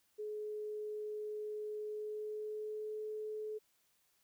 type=tone with pitch glide; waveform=sine; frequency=424 to 429.4 Hz; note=G#4 to A4; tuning=+36 to -42 cents; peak=-39 dBFS; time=0.18-3.59 s; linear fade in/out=20 ms; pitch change=+22 cents; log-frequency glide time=1.81-3.04 s; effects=white hiss -75 dBFS RMS until 4.23 s